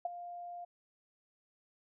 sine tone with ADSR envelope, 701 Hz, F5, 6 cents sharp, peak -29 dBFS, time 0.05-0.65 s, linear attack 4 ms, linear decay 19 ms, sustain -13 dB, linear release 10 ms, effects none

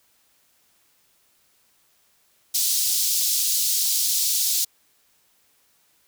pink high-pass noise, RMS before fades -22 dBFS, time 2.54-4.65 s, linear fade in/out 10 ms, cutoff 4300 Hz, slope 24 dB/octave, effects white hiss -63 dBFS RMS until 6.07 s

